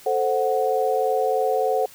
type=chord; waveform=sine; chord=F# diminished; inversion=first; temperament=equal; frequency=440 / 523.3 / 740 Hz; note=A4 / C5 / F#5; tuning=0 / 0 / 0 cents; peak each=-23 dBFS; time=0.06-1.86 s; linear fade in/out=5 ms; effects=white hiss -47 dBFS RMS until 1.94 s